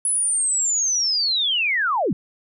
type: linear sweep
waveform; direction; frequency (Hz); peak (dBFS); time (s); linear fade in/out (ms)
sine; down; 10330 to 133.2; -18; 0.05-2.13; 2
effects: none